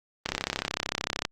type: click train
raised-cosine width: 0.2 ms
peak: -9 dBFS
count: 34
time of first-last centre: 0.26-1.251 s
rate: 33.3 Hz
effects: Opus 24 kbps